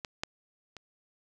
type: clicks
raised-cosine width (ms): 0.2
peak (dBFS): -19 / -14 / -27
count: 3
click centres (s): 0.048 / 0.235 / 0.767
effects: none